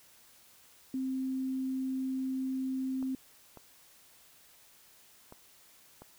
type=tone; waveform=sine; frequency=262.3 Hz; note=C4; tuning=4 cents sharp; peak=-31 dBFS; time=0.94-3.15 s; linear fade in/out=2 ms
type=clicks; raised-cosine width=1 ms; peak=-34 dBFS; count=4; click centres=3.027 / 3.573 / 5.324 / 6.02 s
effects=white hiss -60 dBFS RMS until 6.18 s